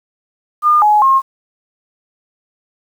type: tone with pitch steps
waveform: sine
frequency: 1211 / 842 / 1072 Hz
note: D#6 / G#5 / C6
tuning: -47 / +24 / +42 cents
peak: -7 dBFS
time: 0.62-1.22 s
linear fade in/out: 50 ms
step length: 200 ms
effects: 7-bit